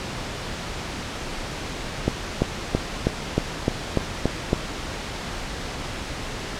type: accelerating click train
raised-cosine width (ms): 2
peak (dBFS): -5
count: 9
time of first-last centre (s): 2.08-4.531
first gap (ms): 340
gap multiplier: 0.97
effects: pink hiss -31 dBFS RMS until 6.59 s + low-pass 6000 Hz 12 dB/octave